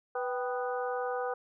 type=harmonic tone with a mistuned harmonic; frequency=247.4 Hz; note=B3; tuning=3 cents sharp; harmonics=2 / 3 / 4 / 5 / 6; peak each=-33 / -36 / -43 / -40 / -42 dBFS; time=0.15-1.34 s; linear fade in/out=5 ms; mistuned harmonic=3; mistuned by=+74 cents; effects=none